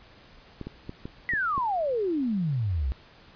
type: clicks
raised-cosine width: 3 ms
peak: -22 dBFS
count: 6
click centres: 0.613 / 0.67 / 0.894 / 1.055 / 1.336 / 1.579 s
type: exponential sweep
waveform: sine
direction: down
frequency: 2000 to 59.5 Hz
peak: -24 dBFS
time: 1.29-2.92 s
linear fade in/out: 0 ms
effects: pink hiss -53 dBFS RMS until 3.35 s + resampled to 11025 Hz